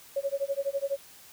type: tone with tremolo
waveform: sine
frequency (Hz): 555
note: C#5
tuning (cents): +2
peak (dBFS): -24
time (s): 0.16-0.97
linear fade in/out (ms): 5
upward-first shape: sine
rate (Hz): 12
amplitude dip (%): 100
effects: white hiss -52 dBFS RMS until 1.32 s

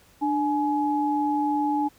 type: tone pair together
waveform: sine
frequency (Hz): 296.2 / 843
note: D4 / G#5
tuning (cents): +15 / +26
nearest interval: octave + tritone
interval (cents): 1811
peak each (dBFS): -24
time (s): 0.21-1.89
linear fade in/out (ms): 20
effects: pink hiss -57 dBFS RMS until 1.98 s

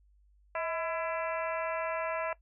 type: harmonic tone with a mistuned harmonic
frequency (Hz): 334.9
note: E4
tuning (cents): +27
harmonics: 2 / 3 / 4 / 5 / 6 / 7 / 8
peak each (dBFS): -34 / -38 / -40 / -42 / -44 / -45 / -46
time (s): 0.55-2.33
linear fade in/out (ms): 2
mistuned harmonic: 2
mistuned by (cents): -69
effects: noise-tail reverb RT60 0.1 s tail -19 dB re dry + added 50 Hz sine -61 dBFS peak until 2.41 s

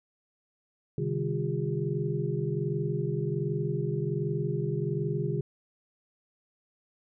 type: tone cluster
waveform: sine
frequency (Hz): 132.5 / 153.8 / 199.1 / 355.8 / 407.4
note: C3 / D#3 / G3 / F4 / G#4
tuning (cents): +22 / -20 / +27 / +32 / -33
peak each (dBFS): -32 / -31 / -39 / -36 / -34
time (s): 0.98-5.41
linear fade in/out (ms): 2
effects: none

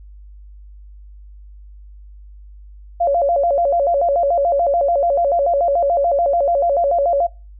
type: tone with vibrato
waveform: sine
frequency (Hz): 622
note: D#5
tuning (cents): -1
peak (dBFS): -13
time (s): 3-7.27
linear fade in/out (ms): 10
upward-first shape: square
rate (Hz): 6.9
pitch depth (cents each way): 180
effects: noise-tail reverb RT60 0.3 s tail -23 dB re dry + added 50 Hz sine -37 dBFS peak until 7.59 s

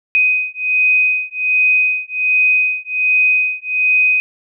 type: beating tone pair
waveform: sine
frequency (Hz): 2505 / 2506.3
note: D#7 / D#7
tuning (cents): +11 / +12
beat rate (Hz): 1.3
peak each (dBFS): -15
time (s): 0.15-4.2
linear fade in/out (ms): 0
effects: none

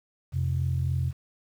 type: tone pair together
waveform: sine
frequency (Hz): 87.31 / 130.82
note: F2 / C3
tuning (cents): 0 / 0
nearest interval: perfect fifth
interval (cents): 700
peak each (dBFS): -26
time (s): 0.32-1.13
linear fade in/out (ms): 50
effects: tanh soft clip ceiling -17 dBFS + 9-bit

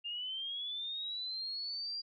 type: linear sweep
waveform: sine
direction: up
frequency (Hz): 2794 to 4801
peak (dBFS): -37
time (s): 0.04-2.02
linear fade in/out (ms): 20
effects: none

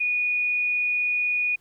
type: tone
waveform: sine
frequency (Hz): 2461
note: D#7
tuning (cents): -20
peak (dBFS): -21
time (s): 0-1.56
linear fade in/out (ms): 10
effects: pink hiss -64 dBFS RMS until 1.6 s

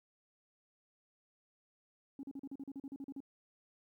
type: tone bursts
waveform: sine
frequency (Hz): 274.5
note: C#4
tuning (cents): -17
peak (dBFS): -40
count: 13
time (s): 2.19-3.204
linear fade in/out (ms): 2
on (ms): 42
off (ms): 39
effects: tanh soft clip ceiling -39 dBFS + 13-bit

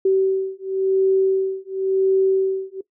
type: beating tone pair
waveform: sine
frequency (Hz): 382.7 / 383.64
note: G4 / G4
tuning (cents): -42 / -37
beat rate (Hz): 0.94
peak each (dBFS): -19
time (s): 0.05-2.81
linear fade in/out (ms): 5
effects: noise-tail reverb RT60 0.1 s tail -18 dB re dry

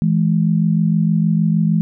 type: tone pair together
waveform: sine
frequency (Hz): 164.81 / 211.3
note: E3 / G#3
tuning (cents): 0 / +30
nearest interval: major third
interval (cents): 430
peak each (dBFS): -14 / -17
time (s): 0.02-1.81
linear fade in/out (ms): 0
effects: none

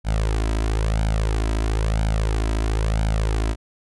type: tone with flanger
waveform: sawtooth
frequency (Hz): 54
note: A1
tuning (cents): -32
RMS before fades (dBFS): -21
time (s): 0.04-3.56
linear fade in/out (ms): 50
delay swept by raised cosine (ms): 1.3 to 3.1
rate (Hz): 1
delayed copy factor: +0.75
effects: resampled to 24000 Hz

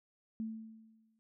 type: tone with exponential decay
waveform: sine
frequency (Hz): 221.7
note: A3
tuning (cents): +13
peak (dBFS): -34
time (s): 0.4-1.19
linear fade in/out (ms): 0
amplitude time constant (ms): 170
effects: none

